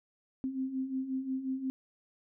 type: beating tone pair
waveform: sine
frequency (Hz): 258.9 / 264.5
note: C4 / C4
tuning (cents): -18 / +19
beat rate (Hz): 5.6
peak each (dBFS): -39 / -33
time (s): 0.44-1.7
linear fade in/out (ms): 0
effects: none

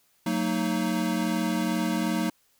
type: chord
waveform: square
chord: D# minor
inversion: first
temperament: equal with one note detuned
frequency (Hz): 185 / 227.5 / 311.1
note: F#3 / A#3 / D#4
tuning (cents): 0 / -42 / 0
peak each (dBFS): -30 / -29 / -30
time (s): 0.26-2.3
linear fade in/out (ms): 5
effects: white hiss -66 dBFS RMS until 2.59 s

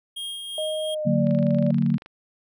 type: tone with tremolo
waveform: square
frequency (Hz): 3240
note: G#7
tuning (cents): -43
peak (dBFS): -30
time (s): 0.16-0.95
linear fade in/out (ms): 10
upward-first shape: sine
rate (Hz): 2.8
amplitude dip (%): 35
type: tone with pitch glide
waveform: sine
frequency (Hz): 622.3 to 584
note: D#5 to D5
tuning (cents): 0 to -10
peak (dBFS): -25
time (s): 0.58-1.71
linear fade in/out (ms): 2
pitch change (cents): -110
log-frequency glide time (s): 0.91-1.28
type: chord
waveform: sine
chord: D augmented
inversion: none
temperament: just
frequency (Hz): 146.83 / 183.54 / 229.4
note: D3 / F#3 / A#3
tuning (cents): 0 / -14 / -28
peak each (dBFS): -23 / -23 / -22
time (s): 1.05-1.98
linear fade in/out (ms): 20
type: click train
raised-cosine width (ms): 0.3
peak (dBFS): -27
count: 21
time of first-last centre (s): 1.27-2.061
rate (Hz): 25.3
effects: none

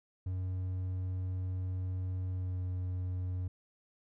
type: tone with pitch glide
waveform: triangle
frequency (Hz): 92.4 to 91.29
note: F#2 to F#2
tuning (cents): -2 to -23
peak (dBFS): -31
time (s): 0.26-3.48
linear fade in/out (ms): 5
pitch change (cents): -21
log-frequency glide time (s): 2.29-2.61
effects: none

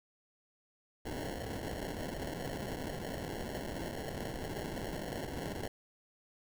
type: noise with sample-and-hold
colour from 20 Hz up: blue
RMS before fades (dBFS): -40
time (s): 1.05-5.68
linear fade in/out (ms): 5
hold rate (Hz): 1225
effects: none

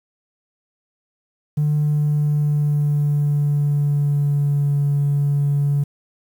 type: tone with pitch glide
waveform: triangle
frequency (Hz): 149.2 to 142.87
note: D3 to D3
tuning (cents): +28 to -47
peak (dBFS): -12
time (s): 1.57-5.84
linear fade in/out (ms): 10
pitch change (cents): -75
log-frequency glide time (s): 1.75-4.74
effects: tanh soft clip ceiling -12 dBFS + 8-bit

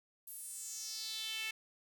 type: tone with high-pass filter sweep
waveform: sawtooth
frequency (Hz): 439.7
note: A4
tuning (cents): -1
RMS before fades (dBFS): -43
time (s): 0.27-1.51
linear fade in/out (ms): 5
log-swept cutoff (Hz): 12000 to 2400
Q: 3.7
effects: none

